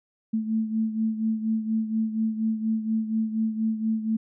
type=beating tone pair; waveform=sine; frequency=220 / 224.2 Hz; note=A3 / A3; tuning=0 / +33 cents; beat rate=4.2 Hz; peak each=-24 / -30 dBFS; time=0.33-4.17 s; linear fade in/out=10 ms; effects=none